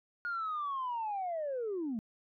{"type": "linear sweep", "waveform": "sine", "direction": "down", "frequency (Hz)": [1438, 208.6], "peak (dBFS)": -32, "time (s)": [0.25, 1.99], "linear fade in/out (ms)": 0, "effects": ["tanh soft clip ceiling -30 dBFS"]}